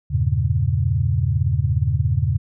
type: chord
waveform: sine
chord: E diminished seventh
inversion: none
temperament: equal with one note detuned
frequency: 82.41 / 99.19 / 116.54 / 138.59 Hz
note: E2 / G2 / Bb2 / Db3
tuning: 0 / +21 / 0 / 0 cents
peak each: -22 dBFS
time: 0.1-2.38 s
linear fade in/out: 20 ms
effects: none